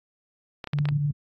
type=clicks; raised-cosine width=0.3 ms; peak=-18 dBFS; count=6; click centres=0.642 / 0.673 / 0.734 / 0.787 / 0.855 / 0.888 s
type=tone; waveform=sine; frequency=145.9 Hz; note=D3; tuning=11 cents flat; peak=-22 dBFS; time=0.73-1.11 s; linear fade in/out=5 ms
effects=AAC 32 kbps